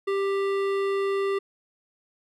triangle tone with hard clipping, 393.9 Hz, G4, 8 cents sharp, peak -25 dBFS, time 0.07-1.39 s, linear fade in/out 10 ms, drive 18 dB, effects none

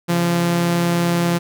sawtooth tone pair together, 136.7 / 172.23 Hz, C#3 / F3, -24 / -24 cents, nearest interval major third, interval 400 cents, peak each -24 / -12 dBFS, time 0.08-1.39 s, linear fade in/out 20 ms, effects none

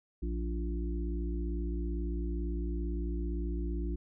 harmonic tone with a mistuned harmonic, 57.8 Hz, A#1, 14 cents flat, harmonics 1 / 3 / 5 / 6, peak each -32 / -42 / -42 / -42 dBFS, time 0.22-3.96 s, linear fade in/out 10 ms, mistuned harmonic 3, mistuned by +74 cents, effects none

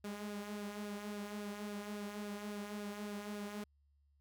sawtooth tone with flanger, 206.4 Hz, G#3, 10 cents flat, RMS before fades -44 dBFS, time 0.04-3.64 s, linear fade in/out 5 ms, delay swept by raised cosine 0.94 to 4.64 ms, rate 3.6 Hz, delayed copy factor -0.5, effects added 71 Hz sine -69 dBFS peak until 4.2 s

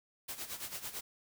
white noise with tremolo, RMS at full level -40 dBFS, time 0.28-1.01 s, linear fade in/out 10 ms, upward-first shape sine, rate 9 Hz, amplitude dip 75%, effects none

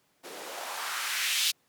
blue noise with band-pass filter sweep, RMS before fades -32 dBFS, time 0.23-1.52 s, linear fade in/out 20 ms, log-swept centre 330 to 3700 Hz, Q 1.7, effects pink hiss -69 dBFS RMS until 1.68 s + high-pass 150 Hz 12 dB/octave

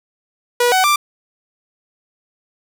sawtooth tone with pitch steps, 485.3 / 750 / 1180 Hz, B4 / F#5 / D6, -30 / +23 / +8 cents, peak -8 dBFS, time 0.6-0.96 s, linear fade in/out 5 ms, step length 120 ms, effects none

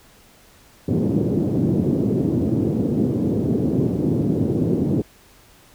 white band-pass noise, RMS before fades -20 dBFS, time 0.88-5.02 s, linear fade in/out 5 ms, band 100 to 350 Hz, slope 24 dB/octave, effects pink hiss -51 dBFS RMS until 5.74 s

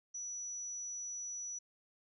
sine tone, 5900 Hz, F#8, 6 cents flat, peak -40 dBFS, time 0.14-1.59 s, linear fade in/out 10 ms, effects none

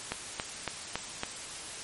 click train, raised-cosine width 0.3 ms, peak -14 dBFS, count 5, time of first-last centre 0.12-1.234 s, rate 3.59 Hz, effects white hiss -41 dBFS RMS until 1.83 s + MP3 48 kbps

